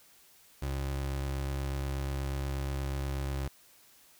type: tone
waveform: 30% pulse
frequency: 68.3 Hz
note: C#2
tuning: 25 cents flat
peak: -29 dBFS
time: 0.62-3.48 s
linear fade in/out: 5 ms
effects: white hiss -60 dBFS RMS until 4.19 s